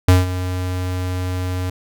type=tone with ADSR envelope; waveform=square; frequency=91.3 Hz; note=F#2; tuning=23 cents flat; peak=-7 dBFS; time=0.08-1.7 s; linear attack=5 ms; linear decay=170 ms; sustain=-14 dB; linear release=5 ms; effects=none